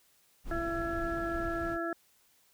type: noise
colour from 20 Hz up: brown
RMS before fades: -40 dBFS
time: 0.44-1.78 s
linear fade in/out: 50 ms
type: harmonic tone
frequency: 336 Hz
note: E4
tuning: 33 cents sharp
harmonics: 1 / 2 / 4 / 5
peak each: -35 / -37 / -38 / -40 dBFS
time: 0.51-1.93 s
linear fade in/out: 2 ms
effects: white hiss -67 dBFS RMS until 2.53 s